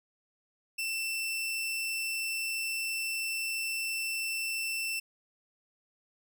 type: tone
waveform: sawtooth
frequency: 2677 Hz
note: E7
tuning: 26 cents sharp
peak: -28 dBFS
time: 0.78-5 s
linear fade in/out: 10 ms
effects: none